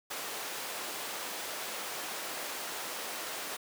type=high-pass noise; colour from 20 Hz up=pink; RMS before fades=-39 dBFS; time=0.1-3.57 s; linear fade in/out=10 ms; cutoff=490 Hz; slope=12 dB/octave; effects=none